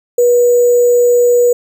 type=tone with sample-and-hold; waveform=sine; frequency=484.8 Hz; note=B4; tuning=32 cents flat; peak=-6 dBFS; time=0.18-1.53 s; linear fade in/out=5 ms; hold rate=7350 Hz; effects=none